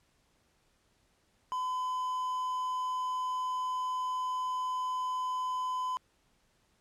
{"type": "tone with quantisation", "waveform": "triangle", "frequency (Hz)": 1013, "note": "B5", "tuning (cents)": 44, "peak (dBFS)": -29, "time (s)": [1.52, 5.97], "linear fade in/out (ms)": 0, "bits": 9, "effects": ["pink hiss -71 dBFS RMS until 6.8 s", "low-pass 10000 Hz 12 dB/octave"]}